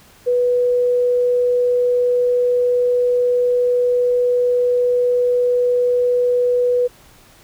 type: tone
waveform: sine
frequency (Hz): 491.6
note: B4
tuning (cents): -8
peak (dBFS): -13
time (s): 0.26-6.88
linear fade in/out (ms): 20
effects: pink hiss -48 dBFS RMS until 7.43 s